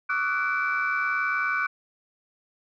sine tone cluster, 1134 / 1213 / 1343 / 1490 / 2315 Hz, C#6 / D#6 / E6 / F#6 / D7, +39 / -44 / +32 / +12 / -25 cents, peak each -31 / -32 / -34 / -25 / -30 dBFS, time 0.09-1.67 s, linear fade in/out 10 ms, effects tanh soft clip ceiling -15 dBFS

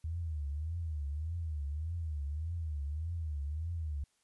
sine tone with vibrato, 77.78 Hz, D#2, in tune, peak -34 dBFS, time 0.04-4.04 s, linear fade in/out 5 ms, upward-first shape triangle, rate 1.7 Hz, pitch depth 190 cents each way, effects white hiss -75 dBFS RMS until 4.23 s + resampled to 24000 Hz

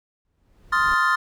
brown noise with exponential growth, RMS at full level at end -34 dBFS, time 0.25-0.94 s, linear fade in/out 0 ms, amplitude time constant 150 ms
triangle chord, F dominant seventh, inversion second, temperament equal with one note detuned, 1046.5 / 1251 / 1396.9 / 1760 Hz, C6 / Eb6 / F6 / A6, 0 / +9 / 0 / 0 cents, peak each -21 dBFS, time 0.72-1.16 s, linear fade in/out 10 ms
effects none

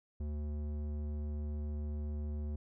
square tone with low-pass filter, 74.4 Hz, D2, 23 cents sharp, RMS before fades -38 dBFS, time 0.2-2.56 s, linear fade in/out 5 ms, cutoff 380 Hz, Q 0.6, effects none

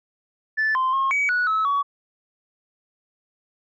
sine tone with pitch steps, 1751 / 1040 / 1077 / 2270 / 1468 / 1296 / 1128 Hz, A6 / C6 / C6 / C#7 / F#6 / E6 / C#6, -9 / -11 / +50 / +41 / -14 / -30 / +30 cents, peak -17 dBFS, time 0.57-1.83 s, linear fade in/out 20 ms, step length 180 ms, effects tanh soft clip ceiling -16 dBFS

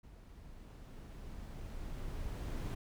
brown noise with level ramp, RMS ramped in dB -55 to -38 dBFS, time 0.03-2.75 s, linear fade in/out 10 ms, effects none

